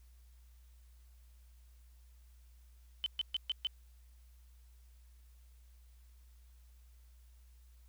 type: tone bursts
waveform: sine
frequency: 3053 Hz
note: G7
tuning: 46 cents flat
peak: -31 dBFS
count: 5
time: 3.04-3.67 s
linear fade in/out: 0 ms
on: 22 ms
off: 130 ms
effects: added 60 Hz sine -57 dBFS peak until 7.88 s + white hiss -73 dBFS RMS until 7.88 s